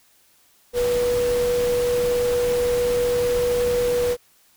sine tone in noise, 486.9 Hz, B4, 25 cents flat, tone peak -18 dBFS, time 0.73-4.17 s, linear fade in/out 50 ms, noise pink, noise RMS -31 dBFS, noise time 0.73-4.17 s, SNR +10 dB, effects white hiss -58 dBFS RMS until 4.56 s

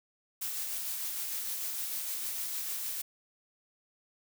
blue noise with tremolo, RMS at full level -35 dBFS, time 0.41-3.02 s, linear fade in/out 10 ms, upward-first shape sine, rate 6.6 Hz, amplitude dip 25%, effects none

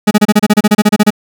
40% pulse tone bursts, 210 Hz, G#3, 19 cents sharp, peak -3 dBFS, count 15, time 0.07-1.105 s, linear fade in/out 10 ms, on 41 ms, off 30 ms, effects none

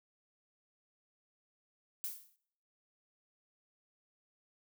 violet noise with exponential decay, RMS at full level -36 dBFS, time 2.04-2.36 s, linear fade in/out 0 ms, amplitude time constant 68 ms, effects noise-tail reverb RT60 0.7 s tail -23 dB re dry

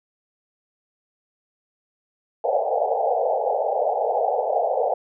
white band-pass noise, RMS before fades -22 dBFS, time 2.44-4.94 s, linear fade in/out 5 ms, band 450 to 820 Hz, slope 96 dB/octave, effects none

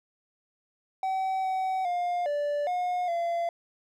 triangle tone with pitch steps, 762 / 756 / 707 / 583 / 719 / 683 Hz, G5 / F#5 / F5 / D5 / F#5 / F5, -49 / +37 / +21 / -13 / -50 / -39 cents, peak -24 dBFS, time 1.03-3.49 s, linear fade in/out 2 ms, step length 410 ms, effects none

